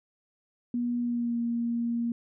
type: tone with pitch glide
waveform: sine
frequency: 241.1 to 234.9 Hz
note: B3 to A#3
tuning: -41 to +13 cents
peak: -26 dBFS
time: 0.74-2.12 s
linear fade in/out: 2 ms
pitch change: -46 cents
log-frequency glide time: 1-1.38 s
effects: none